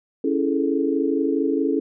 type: chord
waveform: sine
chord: A major seventh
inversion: first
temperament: equal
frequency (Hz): 277.2 / 329.6 / 415.3 / 440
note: C#4 / E4 / G#4 / A4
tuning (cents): 0 / 0 / 0 / 0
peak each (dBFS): -22 / -24 / -27 / -25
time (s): 0.24-1.8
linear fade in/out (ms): 5
effects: none